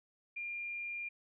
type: tone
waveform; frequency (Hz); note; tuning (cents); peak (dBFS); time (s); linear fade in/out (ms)
sine; 2400; D7; +37; -38; 0.36-1.09; 10
effects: none